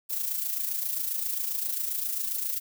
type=noise with amplitude modulation; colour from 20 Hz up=violet; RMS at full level=-28 dBFS; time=0.09-2.6 s; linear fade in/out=20 ms; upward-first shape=sine; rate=27.5 Hz; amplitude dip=55%; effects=none